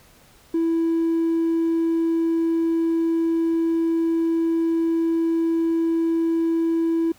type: tone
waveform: triangle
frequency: 330 Hz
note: E4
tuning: 2 cents sharp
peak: -15 dBFS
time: 0.54-7.12 s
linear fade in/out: 5 ms
effects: tanh soft clip ceiling -14 dBFS + pink hiss -53 dBFS RMS until 7.18 s